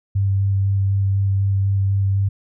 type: tone with vibrato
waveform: sine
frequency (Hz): 98.1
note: G2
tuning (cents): +2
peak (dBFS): -15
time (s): 0.15-2.29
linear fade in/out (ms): 10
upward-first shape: square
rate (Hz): 4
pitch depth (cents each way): 9
effects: none